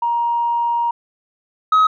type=tone pair in turn; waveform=sine; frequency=942 / 1271.3 Hz; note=A#5 / D#6; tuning=+18 / +37 cents; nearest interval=perfect fourth; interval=519 cents; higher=second; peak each=-15 / -7 dBFS; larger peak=second; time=0.02-0.91 / 1.72-1.87 s; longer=first; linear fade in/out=5 ms; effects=tanh soft clip ceiling -9 dBFS